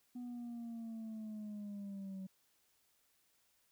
sine linear sweep, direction down, 246.9 to 188.5 Hz, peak -40 dBFS, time 0.15-2.27 s, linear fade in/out 10 ms, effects tanh soft clip ceiling -42 dBFS + white hiss -75 dBFS RMS until 3.71 s

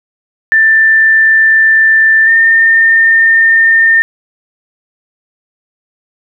sine tone pair in turn, 1776 / 1813.3 Hz, A6 / A#6, +16 / -48 cents, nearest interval unison, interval 36 cents, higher second, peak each -4 dBFS, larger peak neither, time 0.52-2.27 / 2.27-4.02 s, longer neither, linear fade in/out 0 ms, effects none

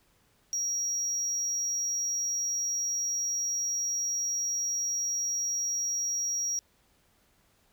sine tone, 5670 Hz, F8, 25 cents sharp, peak -25 dBFS, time 0.53-6.59 s, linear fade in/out 0 ms, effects tanh soft clip ceiling -27 dBFS + pink hiss -67 dBFS RMS until 7.72 s

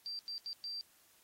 sine tone bursts at uneven times, 4699 Hz, D8, in tune, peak -39 dBFS, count 4, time 0.06-0.19 / 0.28-0.38 / 0.46-0.53 / 0.64-0.81 s, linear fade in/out 0 ms, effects white hiss -67 dBFS RMS until 1.23 s + AAC 48 kbps

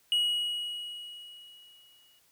triangle tone with exponential decay, 2906 Hz, F#7, 32 cents flat, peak -21 dBFS, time 0.12-2.19 s, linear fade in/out 1 ms, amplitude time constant 450 ms, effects white hiss -66 dBFS RMS until 2.31 s

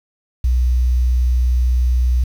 sine tone with quantisation, 61.7 Hz, B1, 1 cent flat, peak -12 dBFS, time 0.44-2.24 s, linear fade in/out 5 ms, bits 7, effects none

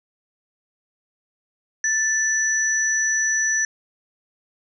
sine tone pair together, 1760 / 5920 Hz, A6 / F#8, 0 / 0 cents, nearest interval octave + major sixth, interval 2100 cents, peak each -21 dBFS, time 1.84-3.65 s, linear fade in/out 2 ms, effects none

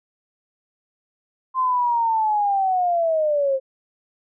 sine linear sweep, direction down, 1046.5 to 523.3 Hz, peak -17 dBFS, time 1.54-3.6 s, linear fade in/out 50 ms, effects none

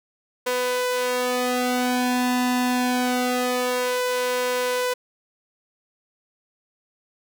sawtooth tone with flanger, 249.4 Hz, B3, 17 cents sharp, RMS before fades -23 dBFS, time 0.46-4.94 s, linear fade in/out 10 ms, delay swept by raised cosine 1.9 to 2.9 ms, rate 0.25 Hz, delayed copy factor +1, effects none

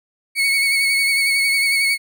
35% pulse tone with vibrato, 2214 Hz, C#7, 3 cents flat, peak -13 dBFS, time 0.35-1.98 s, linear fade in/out 50 ms, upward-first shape sine, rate 11 Hz, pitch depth 28 cents each way, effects none

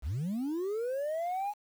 sine linear sweep, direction up, 50.8 to 843 Hz, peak -28 dBFS, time 0.02-1.54 s, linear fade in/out 50 ms, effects tanh soft clip ceiling -30 dBFS + 9-bit

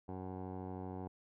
15% pulse tone with low-pass filter, 93 Hz, F#2, 9 cents sharp, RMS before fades -44 dBFS, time 0.08-1.08 s, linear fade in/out 10 ms, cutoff 700 Hz, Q 3.9, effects none

